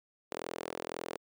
sawtooth tone with high-pass filter, 41.94 Hz, E1, 31 cents sharp, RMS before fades -41 dBFS, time 0.31-1.18 s, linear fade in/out 10 ms, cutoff 440 Hz, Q 1.9, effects none

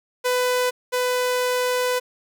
sawtooth tone pair in turn, 499.2 / 499.2 Hz, B4 / B4, +19 / +19 cents, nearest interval unison, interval 0 cents, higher neither, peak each -15 / -16 dBFS, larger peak first, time 0.24-0.71 / 0.92-2 s, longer second, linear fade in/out 20 ms, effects none

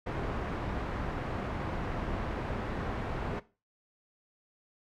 pink low-pass noise, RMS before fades -35 dBFS, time 0.06-3.4 s, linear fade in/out 10 ms, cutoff 1500 Hz, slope 12 dB/octave, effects noise-tail reverb RT60 0.3 s tail -17 dB re dry

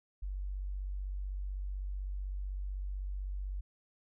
sine tone, 47.93 Hz, G1, 38 cents flat, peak -35 dBFS, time 0.22-3.61 s, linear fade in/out 10 ms, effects none

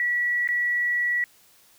sine tone with dropouts, 1939 Hz, B6, 32 cents flat, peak -21 dBFS, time 0-1.24 s, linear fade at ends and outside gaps 1 ms, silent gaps 0.475-0.488 s, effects white hiss -57 dBFS RMS until 1.78 s

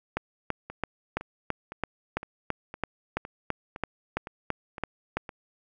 two click trains, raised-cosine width 0.5 ms, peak -12 / -23 dBFS, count 16 / 10, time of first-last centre 0.17-5.17 / 0.7-5.292 s, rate 3 / 1.96 Hz, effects none

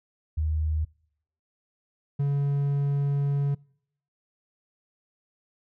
sine / triangle tone pair in turn, 77.78 / 141.42 Hz, D#2 / C#3, 0 / +35 cents, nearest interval minor seventh, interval 1035 cents, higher second, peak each -23 / -20 dBFS, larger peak second, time 0.37-0.85 / 2.19-3.55 s, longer second, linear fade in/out 10 ms, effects noise-tail reverb RT60 0.7 s tail -26 dB re dry

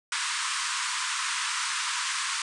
pink band-pass noise, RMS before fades -30 dBFS, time 0.12-2.42 s, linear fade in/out 2 ms, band 960 to 9500 Hz, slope 96 dB/octave, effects none

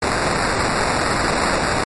white noise with sample-and-hold, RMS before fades -19 dBFS, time 0.02-1.84 s, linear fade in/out 5 ms, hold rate 3150 Hz, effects MP3 48 kbps

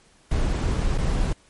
brown noise with dropouts, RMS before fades -22 dBFS, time 0.31-1.33 s, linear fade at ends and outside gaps 5 ms, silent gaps 0.978-0.983 s, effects pink hiss -57 dBFS RMS until 1.49 s + MP3 48 kbps

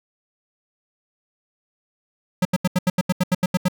square tone bursts, 181.8 Hz, F#3, 30 cents flat, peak -16 dBFS, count 12, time 2.42-3.684 s, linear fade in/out 5 ms, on 32 ms, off 80 ms, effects none

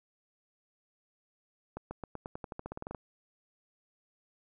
accelerating click train, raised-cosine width 1 ms, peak -25 dBFS, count 16, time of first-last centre 1.77-2.948 s, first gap 140 ms, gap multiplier 0.91, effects none

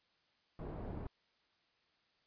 pink low-pass noise, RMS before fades -44 dBFS, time 0.59-1.07 s, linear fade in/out 2 ms, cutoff 680 Hz, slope 12 dB/octave, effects white hiss -75 dBFS RMS until 2.26 s + resampled to 11025 Hz

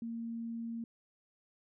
sine tone, 230.5 Hz, A#3, 19 cents flat, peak -37 dBFS, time 0.02-0.84 s, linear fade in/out 2 ms, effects none

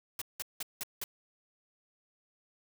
white noise bursts, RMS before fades -37 dBFS, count 5, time 0.19-1.04 s, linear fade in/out 2 ms, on 26 ms, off 180 ms, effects none

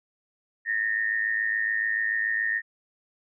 sine tone with amplitude modulation, 1834 Hz, A#6, 29 cents flat, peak -20 dBFS, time 0.65-2.62 s, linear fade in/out 50 ms, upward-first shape sine, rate 107 Hz, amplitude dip 75%, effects none

